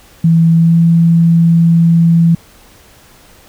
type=tone with pitch glide; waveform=sine; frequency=165 to 167.21 Hz; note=E3 to E3; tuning=+2 to +25 cents; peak=-5 dBFS; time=0.24-2.35 s; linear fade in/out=5 ms; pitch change=+23 cents; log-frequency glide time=0.55-0.77 s; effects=pink hiss -43 dBFS RMS until 3.48 s